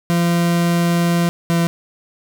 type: tone pair in turn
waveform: 40% pulse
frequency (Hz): 171.5 / 169.33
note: F3 / E3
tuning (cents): -31 / +47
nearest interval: unison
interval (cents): 22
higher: first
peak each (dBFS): -13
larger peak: neither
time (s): 0.1-1.29 / 1.5-1.67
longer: first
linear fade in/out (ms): 0
effects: none